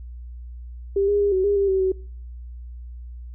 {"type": "tone with pitch steps", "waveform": "sine", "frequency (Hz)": [395.6, 408.7, 405, 375.9, 405.8, 396.8, 382.4, 377.3], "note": ["G4", "G#4", "G#4", "F#4", "G#4", "G4", "G4", "F#4"], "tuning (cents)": [16, -28, -43, 27, -40, 21, -43, 34], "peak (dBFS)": -17, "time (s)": [0.96, 1.92], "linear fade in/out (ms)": 5, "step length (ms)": 120, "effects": ["noise-tail reverb RT60 0.5 s tail -24 dB re dry", "added 60 Hz sine -34 dBFS peak until 3.34 s"]}